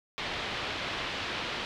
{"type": "low-pass noise", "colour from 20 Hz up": "white", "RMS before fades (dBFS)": -35, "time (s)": [0.18, 1.65], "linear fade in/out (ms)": 0, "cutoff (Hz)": 3700, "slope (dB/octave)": 24, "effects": []}